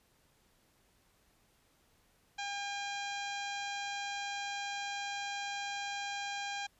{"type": "harmonic tone", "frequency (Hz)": 805, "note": "G5", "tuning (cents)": 46, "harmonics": [1, 2, 3, 4, 5, 6, 7, 8, 9], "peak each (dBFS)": [-40, -43, -44, -46, -48, -55, -52, -54, -54], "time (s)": [2.38, 6.67], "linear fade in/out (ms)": 10, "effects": ["pink hiss -70 dBFS RMS until 6.79 s", "resampled to 32000 Hz"]}